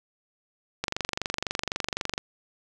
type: click train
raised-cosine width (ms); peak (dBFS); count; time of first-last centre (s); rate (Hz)
0.2; -10; 33; 0.84-2.179; 23.9
effects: none